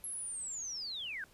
sine linear sweep, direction down, 11280 to 1480 Hz, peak -38 dBFS, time 0.04-1.24 s, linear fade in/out 0 ms, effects pink hiss -63 dBFS RMS until 1.33 s + resampled to 32000 Hz

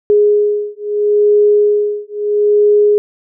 sine beating tone pair, 415.3 / 416.06 Hz, G#4 / G#4, 0 / +3 cents, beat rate 0.76 Hz, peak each -12 dBFS, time 0.1-2.98 s, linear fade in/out 0 ms, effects none

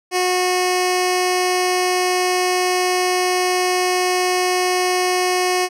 10% pulse tone with notch filter, 364.3 Hz, F#4, 27 cents flat, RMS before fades -18 dBFS, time 0.11-5.69 s, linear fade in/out 50 ms, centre 1400 Hz, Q 1.2, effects low-pass 10000 Hz 12 dB/octave

